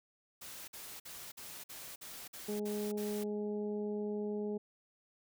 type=noise bursts; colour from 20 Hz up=white; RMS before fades=-48 dBFS; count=9; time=0.41-3.24 s; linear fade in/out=10 ms; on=270 ms; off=50 ms
type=harmonic tone; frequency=208.7 Hz; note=G#3; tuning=9 cents sharp; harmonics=1 / 2 / 3 / 4; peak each=-38 / -37 / -51 / -54 dBFS; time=2.48-4.58 s; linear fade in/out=10 ms
effects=none